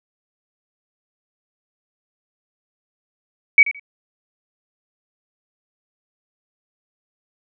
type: tone with echo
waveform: sine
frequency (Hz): 2267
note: C#7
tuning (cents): +38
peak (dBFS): -5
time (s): 3.58-3.63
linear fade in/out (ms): 2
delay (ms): 83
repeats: 2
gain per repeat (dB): -15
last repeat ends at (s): 3.796
effects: none